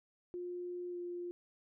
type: tone with pitch glide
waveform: sine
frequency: 355 to 351.3 Hz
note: F4 to F4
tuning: +28 to +10 cents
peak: -39 dBFS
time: 0.34-1.31 s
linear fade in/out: 0 ms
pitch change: -18 cents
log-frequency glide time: 0.9-0.97 s
effects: none